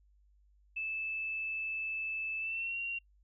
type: tone with pitch glide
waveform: sine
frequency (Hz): 2626 to 2755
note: E7 to F7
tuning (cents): -7 to -24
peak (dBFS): -34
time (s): 0.76-2.99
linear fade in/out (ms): 10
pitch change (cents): +83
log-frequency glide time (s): 2.39-2.78
effects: noise-tail reverb RT60 0.1 s tail -26 dB re dry + added 50 Hz sine -63 dBFS peak until 3.23 s